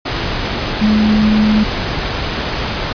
sine tone in noise, 213.8 Hz, A3, 49 cents flat, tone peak -9 dBFS, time 0.81-1.64 s, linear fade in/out 10 ms, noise pink, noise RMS -19 dBFS, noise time 0.05-2.93 s, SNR +7 dB, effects resampled to 11025 Hz

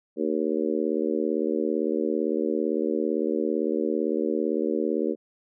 harmonic tone, 77.78 Hz, D#2, in tune, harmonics 3 / 4 / 5 / 6 / 7, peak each -30 / -28 / -28 / -29 / -34 dBFS, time 0.16-5.16 s, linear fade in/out 50 ms, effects none

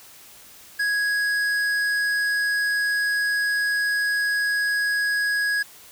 sine tone with tanh clipping, 1661.2 Hz, G#6, in tune, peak -22 dBFS, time 0.79-5.63 s, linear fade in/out 10 ms, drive 12 dB, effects white hiss -47 dBFS RMS until 5.91 s

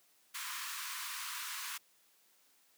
pink high-pass noise, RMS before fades -42 dBFS, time 0.34-1.78 s, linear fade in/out 10 ms, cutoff 970 Hz, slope 96 dB/octave, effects white hiss -69 dBFS RMS until 2.77 s + high-pass 200 Hz 12 dB/octave

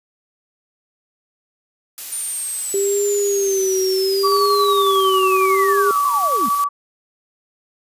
blue noise, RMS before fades -29 dBFS, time 1.98-6.64 s, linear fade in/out 0 ms
sine linear sweep, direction down, 9140 to 190 Hz, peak -23 dBFS, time 2.12-6.49 s, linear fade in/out 5 ms
sine tone with vibrato, 392 Hz, G4, in tune, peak -16 dBFS, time 2.74-5.91 s, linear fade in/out 2 ms, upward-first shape sine, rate 0.69 Hz, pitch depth 67 cents each way
sine tone with tremolo, 1146 Hz, D6, 43 cents flat, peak -14 dBFS, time 4.23-6.69 s, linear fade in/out 20 ms, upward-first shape square, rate 11 Hz, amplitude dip 30%
effects resampled to 32000 Hz

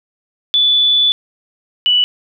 sine tone pair in turn, 3469 / 2959 Hz, A7 / F#7, -25 / -1 cents, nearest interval minor third, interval 276 cents, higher first, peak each -9 dBFS, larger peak neither, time 0.54-1.12 / 1.86-2.04 s, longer first, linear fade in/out 0 ms, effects none

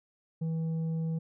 sine tone with tanh clipping, 162.2 Hz, E3, 28 cents flat, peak -30 dBFS, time 0.41-1.19 s, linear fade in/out 10 ms, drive 5 dB, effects none

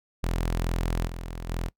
sawtooth tone with level steps, 42.27 Hz, E1, 44 cents sharp, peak -21 / -30 / -24 dBFS, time 0.23-1.69 s, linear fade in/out 10 ms, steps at 1.06 / 1.48 s, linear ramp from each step 20 ms, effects noise-tail reverb RT60 0.1 s tail -22 dB re dry

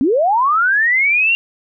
sine linear sweep, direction up, 237.8 to 2794 Hz, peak -11 dBFS, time 0.01-1.35 s, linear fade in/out 0 ms, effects none

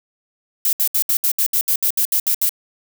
violet noise bursts, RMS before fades -17 dBFS, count 13, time 0.65-2.493 s, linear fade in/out 2 ms, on 79 ms, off 68 ms, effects none

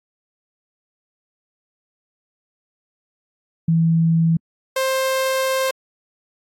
sine / sawtooth tone pair in turn, 164.4 / 527.4 Hz, E3 / C5, -4 / +14 cents, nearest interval octave + minor sixth, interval 2018 cents, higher second, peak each -13 / -14 dBFS, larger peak first, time 3.68-4.37 / 4.76-5.71 s, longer second, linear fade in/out 5 ms, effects AAC 48 kbps

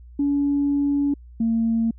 sine tone pair in turn, 284.3 / 227.5 Hz, C#4 / A#3, +44 / -42 cents, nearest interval major third, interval 386 cents, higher first, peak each -17 dBFS, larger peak neither, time 0.19-1.14 / 1.4-1.91 s, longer first, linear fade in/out 5 ms, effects tanh soft clip ceiling -13 dBFS + added 60 Hz sine -41 dBFS peak until 1.98 s

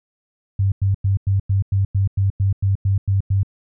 sine tone bursts, 97.9 Hz, G2, 2 cents flat, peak -14 dBFS, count 13, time 0.59-3.432 s, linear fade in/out 5 ms, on 130 ms, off 96 ms, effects none

